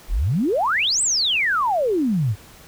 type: exponential two-way sweep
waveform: sine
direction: up then down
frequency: 32.56 to 8370 to 92.7 Hz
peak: -17 dBFS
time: 0.08-2.36 s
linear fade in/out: 50 ms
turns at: 1.02 s
effects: pink hiss -46 dBFS RMS until 2.67 s